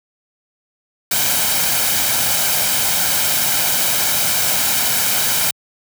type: noise with comb filter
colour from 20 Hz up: white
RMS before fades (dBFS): -17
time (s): 1.11-5.51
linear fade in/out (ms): 5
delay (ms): 1.3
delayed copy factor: +0.5
effects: high-pass 80 Hz 12 dB/octave